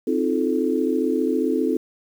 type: chord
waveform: sine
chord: F dominant seventh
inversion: second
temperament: just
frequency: 261.9 / 314.3 / 349.2 / 436.5 Hz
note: C4 / Eb4 / F4 / A4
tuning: +2 / +18 / 0 / -14 cents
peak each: -23 / -24 / -26 / -24 dBFS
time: 0.07-1.77 s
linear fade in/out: 5 ms
effects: 8-bit